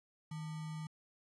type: tone with sample-and-hold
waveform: sine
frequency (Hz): 157.2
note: D#3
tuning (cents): +18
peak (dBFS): -40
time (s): 0.31-0.87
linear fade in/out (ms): 5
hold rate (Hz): 1050
effects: resampled to 24000 Hz